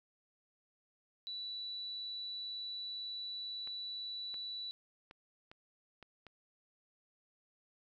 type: tone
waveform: sine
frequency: 3951 Hz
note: B7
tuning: in tune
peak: -40 dBFS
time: 1.27-4.71 s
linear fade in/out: 0 ms
type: clicks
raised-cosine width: 0.3 ms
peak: -36 dBFS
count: 6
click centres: 3.674 / 4.342 / 5.111 / 5.515 / 6.027 / 6.267 s
effects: none